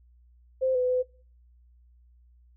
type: tone with pitch steps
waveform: sine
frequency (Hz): 521 / 502 / 505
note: C5 / B4 / B4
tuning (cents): -7 / +28 / +39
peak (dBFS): -22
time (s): 0.61-1.03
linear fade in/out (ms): 20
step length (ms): 140
effects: noise-tail reverb RT60 0.4 s tail -21 dB re dry + added 60 Hz sine -55 dBFS peak until 2.56 s